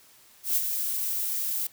violet noise with ADSR envelope, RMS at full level -23 dBFS, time 0.43-1.67 s, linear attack 130 ms, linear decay 39 ms, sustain -6 dB, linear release 5 ms, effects white hiss -56 dBFS RMS until 1.72 s

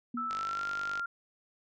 sine tone with exponential decay, 240 Hz, B3, 49 cents flat, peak -32 dBFS, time 0.14-0.47 s, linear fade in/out 5 ms, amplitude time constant 70 ms
sine tone with pitch glide, 1317 to 1390.5 Hz, E6 to F6, -2 to -8 cents, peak -32 dBFS, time 0.17-1.06 s, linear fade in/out 5 ms, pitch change +94 cents, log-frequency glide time 0.36-0.65 s
click train, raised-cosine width 0.2 ms, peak -24 dBFS, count 35, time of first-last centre 0.31-0.995 s, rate 49.6 Hz
effects none

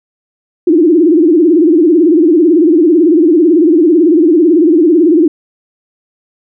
sine tone with vibrato, 327.9 Hz, E4, 9 cents flat, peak -4 dBFS, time 0.67-5.28 s, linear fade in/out 5 ms, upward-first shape sine, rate 18 Hz, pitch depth 170 cents each way, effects none

